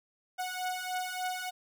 sawtooth beating tone pair, 733 / 736.4 Hz, F#5 / F#5, -16 / -8 cents, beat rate 3.4 Hz, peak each -33 / -32 dBFS, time 0.38-1.51 s, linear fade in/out 20 ms, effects none

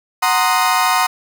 35% pulse chord, C half-diminished seventh, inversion second, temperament equal, 740 / 932.3 / 1046.5 / 1244.5 Hz, Gb5 / Bb5 / C6 / Eb6, 0 / 0 / 0 / 0 cents, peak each -17 dBFS, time 0.22-1.07 s, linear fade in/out 10 ms, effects none

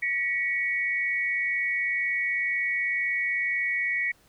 sine tone pair together, 1929 / 2231 Hz, B6 / C#7, -41 / +11 cents, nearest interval minor third, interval 252 cents, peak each -27 dBFS, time 0.02-4.12 s, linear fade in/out 10 ms, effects pink hiss -61 dBFS RMS until 4.28 s

